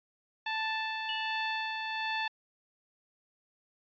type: tone with tremolo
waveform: 15% pulse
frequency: 880 Hz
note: A5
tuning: in tune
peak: -24 dBFS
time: 0.46-2.28 s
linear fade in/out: 5 ms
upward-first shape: sine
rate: 1.3 Hz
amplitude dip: 35%
type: tone with exponential decay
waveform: sine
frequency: 2916 Hz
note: F#7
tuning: 26 cents flat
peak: -32 dBFS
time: 1.09-1.6 s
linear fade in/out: 1 ms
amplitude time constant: 110 ms
effects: resampled to 11025 Hz